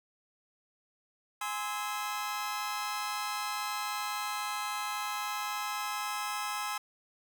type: chord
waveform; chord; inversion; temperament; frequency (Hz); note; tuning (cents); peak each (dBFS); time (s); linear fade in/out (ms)
sawtooth; Ab augmented; none; just; 830.6 / 1038.3 / 1297.8; Ab5 / C6 / E6; 0 / -14 / -27; -34; 1.41-6.78; 5
effects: none